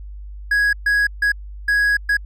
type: tone bursts at uneven times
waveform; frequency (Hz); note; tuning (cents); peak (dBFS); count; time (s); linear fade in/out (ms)
triangle; 1661.2; G#6; 0; -12; 5; 0.51-0.73 / 0.86-1.07 / 1.22-1.32 / 1.68-1.97 / 2.09-2.17; 5
effects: added 50 Hz sine -31 dBFS peak until 2.25 s

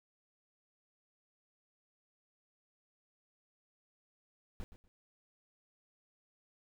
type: noise with echo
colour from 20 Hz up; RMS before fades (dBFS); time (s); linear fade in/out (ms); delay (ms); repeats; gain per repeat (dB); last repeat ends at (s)
brown; -41; 4.6-4.64; 0; 120; 2; -13; 4.88
effects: none

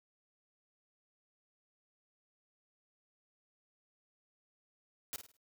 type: noise with echo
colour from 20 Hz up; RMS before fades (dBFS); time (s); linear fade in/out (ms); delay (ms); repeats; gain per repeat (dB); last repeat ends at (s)
white; -40; 5.13-5.16; 0; 52; 4; -9; 5.368
effects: noise-tail reverb RT60 0.1 s tail -26 dB re dry

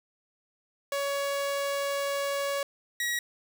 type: tone pair in turn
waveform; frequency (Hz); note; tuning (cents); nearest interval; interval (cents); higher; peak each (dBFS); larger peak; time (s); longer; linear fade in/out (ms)
sawtooth; 561 / 1910; C#5 / A#6; +21 / +42; octave + major sixth; 2121; second; -24; neither; 0.92-2.63 / 3-3.19; first; 2
effects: none

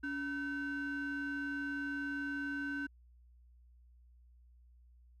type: ring-modulated tone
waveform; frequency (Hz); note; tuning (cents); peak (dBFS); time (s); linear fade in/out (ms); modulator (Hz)
triangle; 622.3; D#5; 0; -31; 0.03-2.87; 10; 906
effects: added 60 Hz sine -59 dBFS peak until 5.2 s

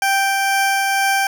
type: tone with tremolo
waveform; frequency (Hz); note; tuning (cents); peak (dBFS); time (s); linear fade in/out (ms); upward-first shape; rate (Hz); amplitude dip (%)
20% pulse; 784; G5; 0; -9; 0.02-1.27; 2; triangle; 2.1; 25
effects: none

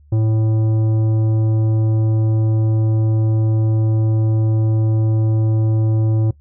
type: tone with tanh clipping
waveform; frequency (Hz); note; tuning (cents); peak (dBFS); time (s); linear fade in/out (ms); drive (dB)
sine; 110; A2; 0; -15; 0.12-6.31; 5; 11
effects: noise-tail reverb RT60 0.1 s tail -20 dB re dry + added 73 Hz sine -45 dBFS peak until 6.4 s

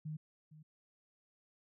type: tone with echo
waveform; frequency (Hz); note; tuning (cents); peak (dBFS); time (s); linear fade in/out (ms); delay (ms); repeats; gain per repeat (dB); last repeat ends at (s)
sine; 154.3; D#3; -14; -39; 0.05-0.17; 10; 460; 1; -15; 0.63
effects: none

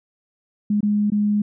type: tone with dropouts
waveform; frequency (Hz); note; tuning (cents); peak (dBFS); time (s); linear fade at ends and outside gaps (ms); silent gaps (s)
sine; 207.8; G#3; +1; -16; 0.7-1.42; 5; 0.807-0.829 / 1.102-1.119
effects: none

